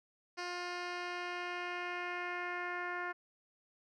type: tone with low-pass filter sweep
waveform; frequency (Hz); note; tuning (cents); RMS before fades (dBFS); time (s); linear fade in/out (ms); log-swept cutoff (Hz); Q
10% pulse; 354.4; F4; +25; -40; 0.37-3.13; 20; 4700 to 1700; 1.9
effects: none